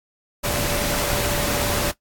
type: tone in noise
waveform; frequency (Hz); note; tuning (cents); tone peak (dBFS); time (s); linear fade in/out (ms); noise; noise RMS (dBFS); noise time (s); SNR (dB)
sine; 581; D5; -19; -28; 0.43-1.92; 20; pink; -23; 0.43-1.92; -8
effects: noise-tail reverb RT60 0.1 s tail -17 dB re dry + AAC 64 kbps